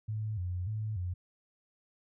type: tone with vibrato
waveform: sine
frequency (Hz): 98.5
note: G2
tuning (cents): +9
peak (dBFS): -32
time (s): 0.08-1.14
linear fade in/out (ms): 10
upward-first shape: square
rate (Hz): 1.7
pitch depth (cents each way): 160
effects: none